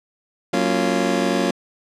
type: chord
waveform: 25% pulse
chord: Gb major seventh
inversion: none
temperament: just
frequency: 185 / 231.2 / 277.5 / 346.9 Hz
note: Gb3 / Bb3 / Db4 / F4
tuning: 0 / -14 / +2 / -12 cents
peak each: -20 dBFS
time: 0.53-1.51 s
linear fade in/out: 5 ms
effects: low-pass 8000 Hz 12 dB/octave